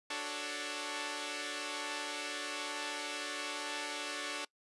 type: chord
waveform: 5% pulse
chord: D major seventh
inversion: none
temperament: equal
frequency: 293.7 / 370 / 440 / 554.4 Hz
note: D4 / F#4 / A4 / C#5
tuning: 0 / 0 / 0 / 0 cents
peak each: -30 / -35 / -32 / -32 dBFS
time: 0.1-4.45 s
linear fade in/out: 5 ms
effects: noise-tail reverb RT60 0.1 s tail -23 dB re dry + resampled to 24000 Hz